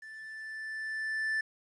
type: tone with level ramp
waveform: triangle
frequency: 1760 Hz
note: A6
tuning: in tune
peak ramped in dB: -43 to -26 dBFS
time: 0.02-1.41 s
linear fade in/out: 5 ms
effects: resampled to 24000 Hz + 11-bit